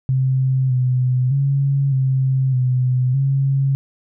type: tone with pitch steps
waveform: sine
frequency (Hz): 131.3 / 126.8 / 138.6 / 132.2 / 126.9 / 136.5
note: C3 / B2 / C#3 / C3 / B2 / C#3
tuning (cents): +6 / +46 / 0 / +18 / +47 / -26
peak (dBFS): -14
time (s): 0.09-3.75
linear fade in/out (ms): 0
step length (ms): 610
effects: none